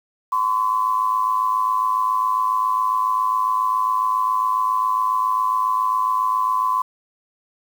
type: tone pair together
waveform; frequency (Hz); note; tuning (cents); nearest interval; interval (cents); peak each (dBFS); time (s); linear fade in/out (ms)
sine; 1023.7 / 1131; C6 / C#6; -38 / +34; major second; 172; -18 / -23; 0.32-6.82; 5
effects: 7-bit

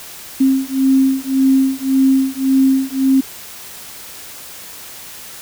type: beating tone pair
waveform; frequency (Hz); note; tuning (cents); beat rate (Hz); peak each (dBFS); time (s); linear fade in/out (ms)
sine; 265.8 / 267.6; C4 / C4; +27 / +39; 1.8; -14; 0.4-3.21; 10
effects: white hiss -34 dBFS RMS until 5.41 s

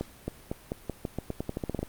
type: accelerating click train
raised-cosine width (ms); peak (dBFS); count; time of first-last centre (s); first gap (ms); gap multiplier
2; -17; 16; 0.01-1.83; 270; 0.87
effects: pink hiss -52 dBFS RMS until 1.88 s + Opus 32 kbps

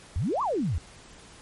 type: exponential two-way sweep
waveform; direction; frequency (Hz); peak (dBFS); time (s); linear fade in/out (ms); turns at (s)
sine; up then down; 69.3 to 1194 to 69.3; -24; 0.16-0.78; 0; 0.42
effects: pink hiss -50 dBFS RMS until 1.41 s + MP3 48 kbps

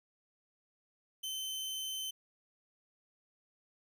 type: tone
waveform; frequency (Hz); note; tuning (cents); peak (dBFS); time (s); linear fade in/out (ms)
sawtooth; 3074; G7; -35; -34; 1.23-2.11; 10
effects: none

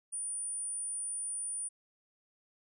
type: tone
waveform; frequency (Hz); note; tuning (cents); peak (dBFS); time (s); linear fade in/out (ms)
sine; 9397; D9; 0; -33; 0.12-1.69; 20
effects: tanh soft clip ceiling -33 dBFS

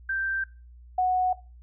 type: tone pair in turn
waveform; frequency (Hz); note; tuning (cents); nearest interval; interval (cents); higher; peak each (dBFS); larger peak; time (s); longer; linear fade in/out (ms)
sine; 1568 / 736.6; G6 / F#5; 0 / -8; octave + minor second; 1308; first; -25 / -20; second; 0.09-0.44 / 0.98-1.33; neither; 5
effects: noise-tail reverb RT60 0.3 s tail -19 dB re dry + added 60 Hz sine -46 dBFS peak until 1.62 s

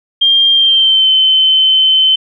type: tone with pitch glide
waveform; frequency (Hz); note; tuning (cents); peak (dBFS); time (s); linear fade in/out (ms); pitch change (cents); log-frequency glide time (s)
sine; 3197 to 3069; G7 to G7; +33 to -37; -6; 0.21-2.16; 10; -70; 0.52-1.1
effects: none

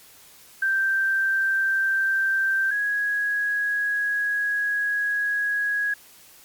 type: tone pair in turn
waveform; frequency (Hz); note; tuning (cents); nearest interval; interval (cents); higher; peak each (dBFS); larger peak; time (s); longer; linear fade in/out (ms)
sine; 1568 / 1660.7; G6 / G#6; 0 / -1; minor second; 99; second; -19 / -21; first; 0.62-2.71 / 2.71-5.94; second; 5
effects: white hiss -50 dBFS RMS until 6.44 s + MP3 96 kbps

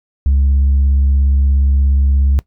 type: tone with vibrato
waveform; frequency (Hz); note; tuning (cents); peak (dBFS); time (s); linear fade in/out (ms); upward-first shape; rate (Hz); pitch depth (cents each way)
sine; 68.7; C#2; -15; -7; 0.26-2.39; 0; sine; 17; 17
effects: noise-tail reverb RT60 0.1 s tail -21 dB re dry + tanh soft clip ceiling -7 dBFS

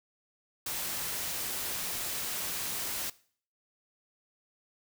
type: noise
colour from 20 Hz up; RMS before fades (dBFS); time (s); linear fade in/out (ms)
white; -35; 0.66-3.1; 5
effects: noise-tail reverb RT60 0.5 s tail -20 dB re dry

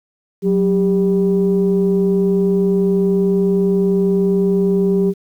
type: tone pair together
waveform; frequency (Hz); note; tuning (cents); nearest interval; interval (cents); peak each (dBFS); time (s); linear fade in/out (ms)
sine; 185 / 396.8; F#3 / G4; 0 / +21; octave + minor second; 1321; -14; 0.42-5.14; 50
effects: tanh soft clip ceiling -6 dBFS + 8-bit

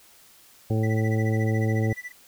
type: harmonic tone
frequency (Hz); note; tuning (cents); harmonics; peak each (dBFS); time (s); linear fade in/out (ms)
110; A2; 0; 1 / 2 / 3 / 4 / 5 / 7; -22 / -29 / -31 / -32 / -35 / -39; 0.7-1.93; 5
type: tone with tremolo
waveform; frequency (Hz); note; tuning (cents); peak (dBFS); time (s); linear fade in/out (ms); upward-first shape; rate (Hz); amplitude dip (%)
triangle; 1975.5; B6; 0; -30; 0.83-2.12; 5; sine; 14; 100
effects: white hiss -54 dBFS RMS until 2.27 s

